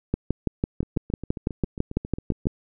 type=two click trains; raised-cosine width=3 ms; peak=-20 / -9 dBFS; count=13 / 15; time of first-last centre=0.83-2.456 / 0.14-2.469 s; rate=7.38 / 6.01 Hz; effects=none